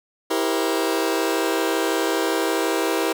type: chord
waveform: sawtooth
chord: C dominant seventh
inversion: first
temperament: just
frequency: 327 / 392.4 / 470.9 / 523.3 Hz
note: E4 / G4 / Bb4 / C5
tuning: -14 / +2 / +18 / 0 cents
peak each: -20 / -21 / -22 / -25 dBFS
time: 0.3-3.13 s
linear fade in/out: 10 ms
effects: none